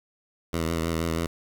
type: tone with vibrato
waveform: 10% pulse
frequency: 82.41 Hz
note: E2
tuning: in tune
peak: -17 dBFS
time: 0.53-1.27 s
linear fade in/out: 5 ms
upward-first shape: triangle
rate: 6.3 Hz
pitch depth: 48 cents each way
effects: 8-bit